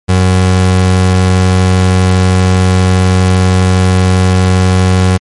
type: tone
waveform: 30% pulse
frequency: 92.5 Hz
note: F#2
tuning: in tune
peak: -3 dBFS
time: 0.08-5.18 s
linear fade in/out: 20 ms
effects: MP3 48 kbps